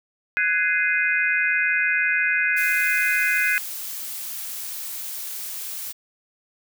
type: chord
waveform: sine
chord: Ab dominant seventh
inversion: third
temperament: just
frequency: 1495.1 / 1661.2 / 2077 / 2492 Hz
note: Gb6 / Ab6 / C7 / Eb7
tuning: +18 / 0 / -13 / +2 cents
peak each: -24 dBFS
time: 0.37-3.58 s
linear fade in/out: 0 ms
type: noise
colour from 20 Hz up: blue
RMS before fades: -32 dBFS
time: 2.56-5.93 s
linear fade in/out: 20 ms
effects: none